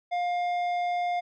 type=tone with tanh clipping; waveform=sine; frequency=707 Hz; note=F5; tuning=21 cents sharp; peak=-27 dBFS; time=0.11-1.21 s; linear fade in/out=20 ms; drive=10 dB; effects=none